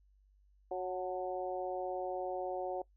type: harmonic tone with a mistuned harmonic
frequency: 183.8 Hz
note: F#3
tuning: 11 cents flat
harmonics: 2 / 3 / 4 / 5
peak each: -40 / -39 / -39 / -49 dBFS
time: 0.71-2.82 s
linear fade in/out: 5 ms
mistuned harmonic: 5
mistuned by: -48 cents
effects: noise-tail reverb RT60 0.1 s tail -21 dB re dry + added 49 Hz sine -64 dBFS peak until 2.96 s